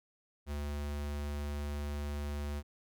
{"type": "tone", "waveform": "square", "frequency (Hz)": 72.8, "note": "D2", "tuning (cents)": -15, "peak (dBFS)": -36, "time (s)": [0.46, 2.63], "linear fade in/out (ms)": 50, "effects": []}